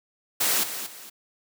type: noise with echo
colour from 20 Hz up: white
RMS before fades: -23 dBFS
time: 0.4-0.64 s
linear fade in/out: 10 ms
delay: 230 ms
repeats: 2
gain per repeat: -10 dB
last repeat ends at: 1.1 s
effects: high-pass 200 Hz 12 dB/octave